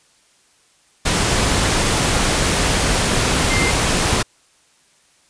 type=tone in noise; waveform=sine; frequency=2093 Hz; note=C7; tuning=in tune; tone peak=-20 dBFS; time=3.5-3.71 s; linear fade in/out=10 ms; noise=pink; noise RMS=-17 dBFS; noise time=1.05-4.23 s; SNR=-6 dB; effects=white hiss -56 dBFS RMS until 5.29 s + resampled to 22050 Hz